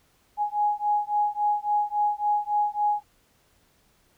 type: beating tone pair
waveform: sine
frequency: 830.6 / 834.2 Hz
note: G#5 / G#5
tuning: 0 / +7 cents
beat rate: 3.6 Hz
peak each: -25 dBFS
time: 0.37-3.03 s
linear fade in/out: 50 ms
effects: pink hiss -64 dBFS RMS until 4.17 s